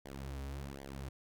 sawtooth tone with flanger, 68.5 Hz, C#2, 20 cents flat, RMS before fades -44 dBFS, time 0.05-1.09 s, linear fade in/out 5 ms, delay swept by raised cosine 0.75 to 5.85 ms, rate 1.3 Hz, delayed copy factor -0.95, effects none

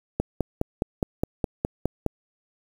click train, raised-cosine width 2 ms, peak -9 dBFS, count 10, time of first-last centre 0.2-2.063 s, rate 4.83 Hz, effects 7-bit

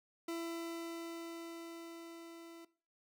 40% pulse tone with level ramp, 334.3 Hz, E4, 24 cents sharp, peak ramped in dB -37 to -50 dBFS, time 0.28-2.65 s, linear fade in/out 5 ms, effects noise-tail reverb RT60 0.4 s tail -19 dB re dry

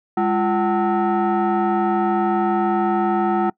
sine tone with frequency modulation, 204.4 Hz, G#3, 27 cents flat, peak -15 dBFS, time 0.17-3.5 s, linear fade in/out 5 ms, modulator 549 Hz, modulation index 1.6, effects noise-tail reverb RT60 0.1 s tail -24 dB re dry + tanh soft clip ceiling -11 dBFS

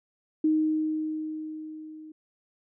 sine tone with level ramp, 311.4 Hz, D#4, 2 cents sharp, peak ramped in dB -19 to -42 dBFS, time 0.44-2.12 s, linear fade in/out 5 ms, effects none

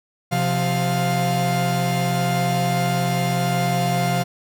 45% pulse tone cluster, 130.2 / 175.3 / 702 Hz, C3 / F3 / F5, -8 / +7 / +9 cents, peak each -23 dBFS, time 0.31-4.24 s, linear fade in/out 20 ms, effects none

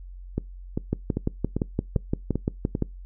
two click trains, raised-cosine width 3 ms, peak -10 / -12 dBFS, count 12 / 7, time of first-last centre 0.93-2.823 / 0.38-2.752 s, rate 5.81 / 2.53 Hz, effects noise-tail reverb RT60 0.2 s tail -24 dB re dry + added 45 Hz sine -38 dBFS peak until 3.05 s

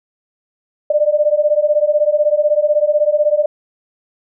sine beating tone pair, 590 / 606 Hz, D5 / D#5, +8 / -46 cents, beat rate 16 Hz, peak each -14 / -14 dBFS, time 0.9-3.46 s, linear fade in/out 5 ms, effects none

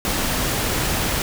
pink noise, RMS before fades -22 dBFS, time 0.05-1.22 s, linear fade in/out 0 ms, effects none

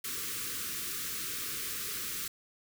white band-stop noise, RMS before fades -37 dBFS, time 0.04-2.28 s, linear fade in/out 5 ms, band 500 to 1100 Hz, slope 96 dB/octave, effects none

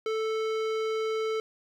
square tone, 440 Hz, A4, in tune, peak -28 dBFS, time 0.06-1.4 s, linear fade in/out 2 ms, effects low-pass 4000 Hz 12 dB/octave + 9-bit

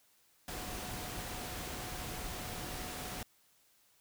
sine tone in noise, 730 Hz, F#5, 24 cents flat, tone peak -51 dBFS, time 0.48-3.23 s, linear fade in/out 2 ms, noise pink, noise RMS -42 dBFS, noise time 0.48-3.23 s, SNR -12 dB, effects white hiss -69 dBFS RMS until 4 s

